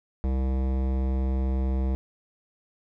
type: tone with hard clipping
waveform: sine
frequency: 65.41 Hz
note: C2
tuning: in tune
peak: -25 dBFS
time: 0.24-1.95 s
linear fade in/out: 0 ms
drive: 17 dB
effects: none